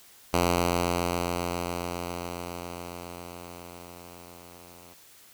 5% pulse tone with level ramp, 87.31 Hz, F2, in tune, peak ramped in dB -10 to -39 dBFS, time 0.33-4.94 s, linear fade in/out 10 ms, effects white hiss -54 dBFS RMS until 5.33 s

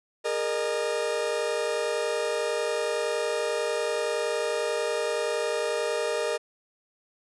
40% pulse chord, Ab suspended second, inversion none, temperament equal with one note detuned, 415.3 / 466.2 / 608 Hz, Ab4 / Bb4 / Eb5, 0 / 0 / -40 cents, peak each -32 / -28 / -29 dBFS, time 0.24-6.38 s, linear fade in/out 20 ms, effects resampled to 24000 Hz

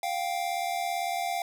square tone pair together, 702.1 / 780 Hz, F5 / G5, +9 / -9 cents, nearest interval major second, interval 182 cents, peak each -31 / -33 dBFS, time 0.03-1.42 s, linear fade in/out 2 ms, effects none

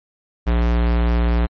square tone, 58.6 Hz, A#1, 10 cents sharp, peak -15 dBFS, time 0.46-1.47 s, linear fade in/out 20 ms, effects low-pass 3000 Hz 12 dB/octave + MP3 32 kbps

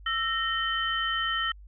sine tone cluster, 1327 / 1853 / 3066 Hz, E6 / A#6 / G7, +11 / -11 / -39 cents, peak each -30 dBFS, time 0.06-1.52 s, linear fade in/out 5 ms, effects added 50 Hz sine -45 dBFS peak until 1.67 s

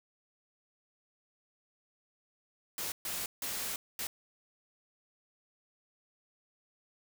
white noise bursts at uneven times, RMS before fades -37 dBFS, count 4, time 2.78-2.92 / 3.05-3.26 / 3.42-3.76 / 3.99-4.07 s, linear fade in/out 2 ms, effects none

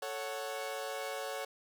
sawtooth chord, F# minor, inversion first, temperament equal, 440 / 554.4 / 740 Hz, A4 / C#5 / F#5, 0 / 0 / 0 cents, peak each -39 / -36 / -39 dBFS, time 0.02-1.45 s, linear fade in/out 5 ms, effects none

